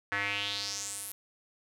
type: tone with band-pass filter sweep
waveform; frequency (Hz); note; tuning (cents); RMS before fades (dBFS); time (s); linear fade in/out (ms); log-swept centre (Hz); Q
square; 100.9; G#2; -49; -35; 0.12-1.12; 0; 1700 to 12000; 3.9
effects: none